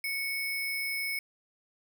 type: tone with sample-and-hold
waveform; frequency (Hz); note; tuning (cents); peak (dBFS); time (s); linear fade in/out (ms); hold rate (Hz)
sine; 2217; C#7; 0; -30; 0.04-1.19; 2; 7350
effects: none